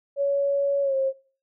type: tone with pitch glide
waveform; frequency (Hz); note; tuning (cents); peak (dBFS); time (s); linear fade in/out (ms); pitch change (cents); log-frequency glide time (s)
sine; 561 to 535.7; C#5 to C5; +21 to +41; -20; 0.16-1.13; 50; -80; 0.82-0.95
effects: noise-tail reverb RT60 0.4 s tail -21 dB re dry